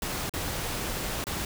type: noise with dropouts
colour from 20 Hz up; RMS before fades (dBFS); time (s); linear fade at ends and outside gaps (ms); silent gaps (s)
pink; -32; 0.02-1.45; 2; 0.295-0.337 / 1.241-1.268
effects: none